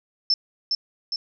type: tone with echo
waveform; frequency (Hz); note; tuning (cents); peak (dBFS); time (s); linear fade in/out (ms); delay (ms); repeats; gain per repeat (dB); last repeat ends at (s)
sine; 5300; E8; +9; -16; 0.3-0.34; 2; 410; 2; -4; 1.16
effects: none